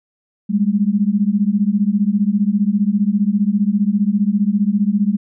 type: beating tone pair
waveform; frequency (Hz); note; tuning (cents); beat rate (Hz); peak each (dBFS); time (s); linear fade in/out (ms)
sine; 197.1 / 212.1; G3 / G#3; +10 / +37; 15; -16; 0.49-5.17; 20
effects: none